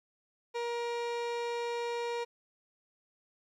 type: tone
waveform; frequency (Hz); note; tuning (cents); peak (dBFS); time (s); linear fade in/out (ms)
30% pulse; 473.2; A#4; +26; -30; 0.54-2.25; 20
effects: low-pass 5000 Hz 12 dB/octave + 12-bit